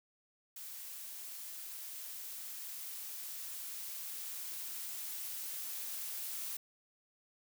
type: noise with level ramp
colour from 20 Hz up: blue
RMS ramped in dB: -47 to -41 dBFS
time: 0.56-6.57 s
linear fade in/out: 5 ms
effects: none